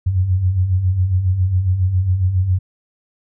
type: beating tone pair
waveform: sine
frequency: 86.8 / 94.1 Hz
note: F2 / F#2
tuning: -10 / +30 cents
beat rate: 7.3 Hz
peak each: -22 / -14 dBFS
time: 0.06-2.59 s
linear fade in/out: 10 ms
effects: none